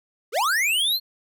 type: linear sweep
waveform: square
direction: up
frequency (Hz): 370.4 to 4306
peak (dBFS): -20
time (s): 0.32-1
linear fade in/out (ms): 50
effects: none